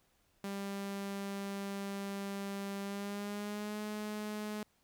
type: tone with pitch glide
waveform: sawtooth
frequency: 198.3 to 211.3 Hz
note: G3 to G#3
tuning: +20 to +30 cents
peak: -34 dBFS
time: 0.44-4.63 s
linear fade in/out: 2 ms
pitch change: +110 cents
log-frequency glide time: 2.81-3.8 s
effects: pink hiss -73 dBFS RMS until 4.83 s